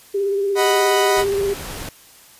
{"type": "tone with vibrato", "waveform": "sine", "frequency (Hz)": 397.3, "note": "G4", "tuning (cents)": 23, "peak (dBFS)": -17, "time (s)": [0.14, 1.54], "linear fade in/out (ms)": 10, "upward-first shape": "sine", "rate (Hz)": 17, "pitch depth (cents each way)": 31}
{"type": "chord", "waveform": "sawtooth", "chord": "B major", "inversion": "first", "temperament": "equal", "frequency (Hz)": [622.3, 740, 987.8], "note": ["D#5", "F#5", "B5"], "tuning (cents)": [0, 0, 0], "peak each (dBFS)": -17, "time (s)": [0.55, 1.25], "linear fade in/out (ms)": 50}
{"type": "noise", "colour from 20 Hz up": "pink", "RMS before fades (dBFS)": -31, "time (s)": [1.16, 1.89], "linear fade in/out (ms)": 2}
{"effects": ["white hiss -47 dBFS RMS until 2.39 s", "resampled to 32000 Hz"]}